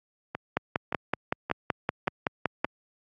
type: two click trains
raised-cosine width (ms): 0.5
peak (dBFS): -16 / -9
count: 5 / 12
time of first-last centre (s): 0.35-2.649 / 0.57-2.645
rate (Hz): 1.74 / 5.3
effects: high-pass 100 Hz 12 dB/octave + AAC 48 kbps